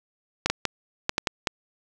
clicks, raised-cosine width 0.2 ms, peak -5 dBFS, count 7, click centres 0.46 / 0.5 / 0.653 / 1.094 / 1.181 / 1.272 / 1.472 s, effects none

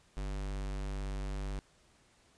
square tone, 49 Hz, G1, in tune, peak -36 dBFS, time 0.17-1.59 s, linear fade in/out 0 ms, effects pink hiss -66 dBFS RMS until 2.37 s + resampled to 22050 Hz

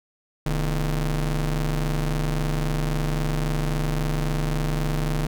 40% pulse ring-modulated tone, 93.1 Hz, F#2, 11 cents sharp, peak -18 dBFS, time 0.46-5.27 s, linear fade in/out 5 ms, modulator 58.4 Hz, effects none

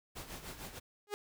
pink noise with tremolo, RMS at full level -44 dBFS, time 0.15-0.8 s, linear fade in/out 20 ms, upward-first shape sine, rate 6.6 Hz, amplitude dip 65%
sawtooth tone with exponential growth, 412.9 Hz, G#4, 10 cents flat, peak -28 dBFS, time 1.07-1.14 s, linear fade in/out 0 ms, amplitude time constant 15 ms
effects none

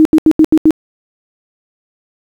sine tone bursts, 313.8 Hz, D#4, 15 cents sharp, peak -3 dBFS, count 6, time 0-0.707 s, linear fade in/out 0 ms, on 52 ms, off 79 ms, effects 7-bit

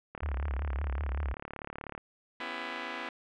click train, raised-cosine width 0.5 ms, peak -24 dBFS, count 67, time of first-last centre 0.15-1.978 s, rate 36.1 Hz
sine tone with vibrato, 69.2 Hz, C#2, 2 cents flat, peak -30 dBFS, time 0.22-1.34 s, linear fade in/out 10 ms, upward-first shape triangle, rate 5.3 Hz, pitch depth 180 cents each way
5% pulse chord, C# half-diminished seventh, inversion third, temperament just, 249.5 / 277.2 / 332.6 / 399.1 Hz, B3 / C#4 / E4 / G4, +18 / 0 / +16 / +31 cents, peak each -29 / -32 / -29 / -34 dBFS, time 2.4-3.09 s, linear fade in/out 2 ms
effects low-pass 3000 Hz 12 dB/octave

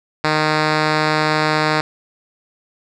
5% pulse tone with low-pass filter, 154.2 Hz, D#3, 15 cents flat, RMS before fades -17 dBFS, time 0.24-1.81 s, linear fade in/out 2 ms, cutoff 4300 Hz, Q 1.2, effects none

